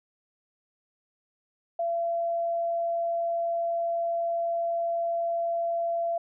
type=tone; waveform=sine; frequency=678 Hz; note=E5; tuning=49 cents sharp; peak=-25 dBFS; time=1.79-6.18 s; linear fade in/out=5 ms; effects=none